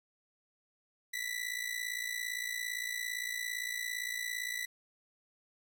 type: ring-modulated tone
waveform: sawtooth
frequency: 1975 Hz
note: B6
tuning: in tune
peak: -29 dBFS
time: 1.13-4.66 s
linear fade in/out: 10 ms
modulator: 28.8 Hz
effects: 11-bit